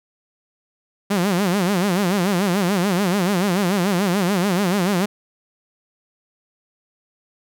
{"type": "tone with vibrato", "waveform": "sawtooth", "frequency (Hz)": 188.9, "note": "F#3", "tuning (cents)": 36, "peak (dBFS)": -13, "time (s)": [1.1, 5.06], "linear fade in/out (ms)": 10, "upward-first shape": "sine", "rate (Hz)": 6.9, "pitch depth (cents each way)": 170, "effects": []}